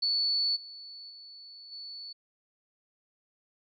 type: tone with level steps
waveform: sine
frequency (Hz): 4449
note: C#8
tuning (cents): +5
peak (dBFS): -25 / -43 / -46 / -40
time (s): 0.02-2.13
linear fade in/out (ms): 10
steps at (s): 0.55 / 1.09 / 1.71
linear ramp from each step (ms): 20
effects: none